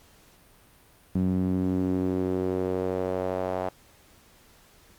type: tone with band-pass filter sweep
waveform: sawtooth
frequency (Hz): 92.5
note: F#2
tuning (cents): 0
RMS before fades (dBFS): -27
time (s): 1.15-3.69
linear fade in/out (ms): 5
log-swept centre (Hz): 200 to 690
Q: 2.5
effects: pink hiss -57 dBFS RMS until 4.98 s + Opus 48 kbps